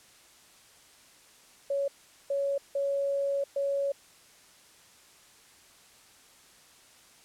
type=tone bursts at uneven times; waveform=sine; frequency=558 Hz; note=C#5; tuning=11 cents sharp; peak=-26 dBFS; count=4; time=1.7-1.88 / 2.3-2.58 / 2.75-3.44 / 3.56-3.92 s; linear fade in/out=5 ms; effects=white hiss -57 dBFS RMS until 7.24 s + low-pass 10000 Hz 12 dB/octave